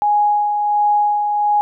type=tone with tremolo; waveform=sine; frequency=830.6 Hz; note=G#5; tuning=in tune; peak=-11 dBFS; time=0.02-1.61 s; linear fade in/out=0 ms; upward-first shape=sine; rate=1.4 Hz; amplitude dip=40%; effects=none